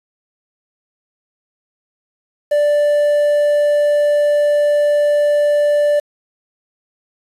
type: tone with quantisation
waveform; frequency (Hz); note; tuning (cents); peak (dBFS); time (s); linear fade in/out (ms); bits
triangle; 587.3; D5; 0; -9; 2.51-6; 10; 6
effects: resampled to 32000 Hz